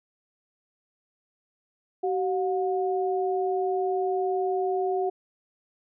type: tone pair together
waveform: sine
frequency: 380 / 720.7 Hz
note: F#4 / F#5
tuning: +46 / -46 cents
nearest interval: major seventh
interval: 1108 cents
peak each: -25 / -28 dBFS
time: 2.03-5.1 s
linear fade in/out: 10 ms
effects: none